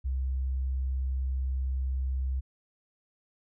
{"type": "tone", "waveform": "sine", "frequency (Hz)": 65.41, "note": "C2", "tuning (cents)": 0, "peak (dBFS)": -27, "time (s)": [0.04, 2.41], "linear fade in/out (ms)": 20, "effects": []}